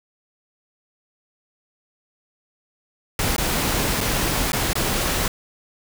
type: noise with dropouts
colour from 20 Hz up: pink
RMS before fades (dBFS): -22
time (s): 3.19-5.28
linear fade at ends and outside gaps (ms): 2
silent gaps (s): 3.364-3.381 / 4.007-4.011 / 4.52-4.531 / 4.732-4.754
effects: none